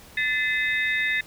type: tone cluster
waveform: sine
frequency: 1754 / 2044 / 2562 / 3686 Hz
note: A6 / C7 / E7 / A#7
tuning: -6 / -41 / -50 / -20 cents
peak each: -25 / -25 / -32 / -33 dBFS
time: 0.17-1.21 s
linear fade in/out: 5 ms
effects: pink hiss -48 dBFS RMS until 1.26 s